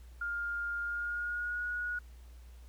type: tone with pitch glide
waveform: sine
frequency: 1408 to 1453.4 Hz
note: F6 to F#6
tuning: +14 to -31 cents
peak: -33 dBFS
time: 0.21-1.99 s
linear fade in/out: 5 ms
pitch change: +55 cents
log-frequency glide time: 0.81-1.65 s
effects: added 60 Hz sine -49 dBFS peak until 2.68 s + pink hiss -65 dBFS RMS until 2.68 s